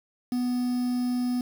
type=tone with quantisation; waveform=triangle; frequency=247.4 Hz; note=B3; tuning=3 cents sharp; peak=-22 dBFS; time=0.32-1.41 s; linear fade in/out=2 ms; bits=7; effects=none